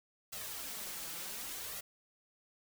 white noise with flanger, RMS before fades -43 dBFS, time 0.32-1.81 s, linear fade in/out 10 ms, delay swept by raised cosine 1.5 to 6.1 ms, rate 0.67 Hz, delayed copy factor +0.65, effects none

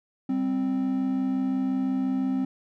triangle tone pair together, 195.81 / 261.6 Hz, G3 / C4, -2 / 0 cents, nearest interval perfect fourth, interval 502 cents, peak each -29 / -22 dBFS, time 0.29-2.45 s, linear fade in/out 5 ms, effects none

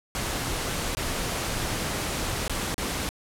pink noise with dropouts, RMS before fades -29 dBFS, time 0.15-3.09 s, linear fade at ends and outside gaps 0 ms, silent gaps 0.95-0.97 / 2.479-2.496 / 2.743-2.78 s, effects low-pass 12000 Hz 12 dB/octave

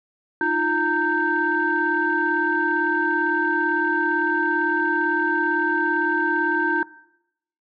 sine tone cluster, 308.6 / 346.4 / 919 / 1562 Hz, D#4 / F4 / A#5 / G6, -14 / -14 / -25 / -7 cents, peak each -27 / -25 / -25 / -21 dBFS, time 0.41-6.83 s, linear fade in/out 2 ms, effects noise-tail reverb RT60 0.8 s tail -20 dB re dry + tanh soft clip ceiling -9 dBFS

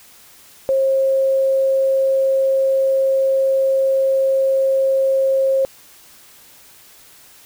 sine tone, 536 Hz, C5, 42 cents sharp, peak -13 dBFS, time 0.69-5.65 s, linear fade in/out 0 ms, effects white hiss -46 dBFS RMS until 7.45 s

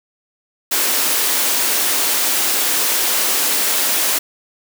white high-pass noise, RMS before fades -17 dBFS, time 0.71-4.19 s, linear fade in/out 10 ms, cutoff 240 Hz, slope 24 dB/octave, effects none

